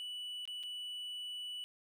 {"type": "tone with dropouts", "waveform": "triangle", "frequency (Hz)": 2960, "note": "F#7", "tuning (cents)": 0, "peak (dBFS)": -39, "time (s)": [0, 1.64], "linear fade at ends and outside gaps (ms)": 0, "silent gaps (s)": [[0.454, 0.476], [0.63, 0.635]], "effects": []}